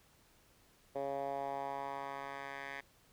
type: tone with band-pass filter sweep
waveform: 10% pulse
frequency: 138.59 Hz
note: C#3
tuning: in tune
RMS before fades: -41 dBFS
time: 0.95-2.81 s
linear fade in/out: 10 ms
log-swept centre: 560 to 1800 Hz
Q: 2.5
effects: pink hiss -67 dBFS RMS until 3.12 s